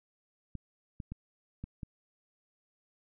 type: clicks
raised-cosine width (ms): 5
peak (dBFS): -27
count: 5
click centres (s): 0.553 / 1.002 / 1.12 / 1.64 / 1.832
effects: none